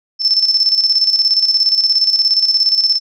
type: tone with tremolo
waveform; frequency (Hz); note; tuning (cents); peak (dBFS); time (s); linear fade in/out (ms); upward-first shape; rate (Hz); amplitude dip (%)
sine; 5300; E8; +9; -8; 0.19-3; 50; square; 17; 60
effects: none